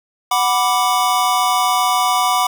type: chord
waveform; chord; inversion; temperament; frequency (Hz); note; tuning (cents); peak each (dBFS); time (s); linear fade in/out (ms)
square; B minor; second; equal; 740 / 987.8 / 1174.7; F#5 / B5 / D6; 0 / 0 / 0; -19; 0.31-2.47; 5
effects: none